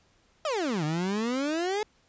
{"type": "exponential two-way sweep", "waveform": "30% pulse", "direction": "down then up", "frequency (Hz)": [656, 147.7, 435.6], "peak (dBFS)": -24, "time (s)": [0.45, 1.83], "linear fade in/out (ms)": 2, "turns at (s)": 0.84, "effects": ["pink hiss -65 dBFS RMS until 2.08 s", "resampled to 16000 Hz"]}